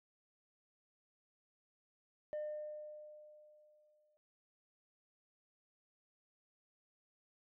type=tone with exponential decay; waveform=sine; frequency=604 Hz; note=D5; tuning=48 cents sharp; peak=-35 dBFS; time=2.33-4.17 s; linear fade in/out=0 ms; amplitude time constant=400 ms; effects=tanh soft clip ceiling -37 dBFS